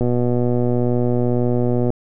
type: click train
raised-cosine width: 2 ms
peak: -7 dBFS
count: 232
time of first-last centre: 0.01-1.903 s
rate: 122 Hz
effects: none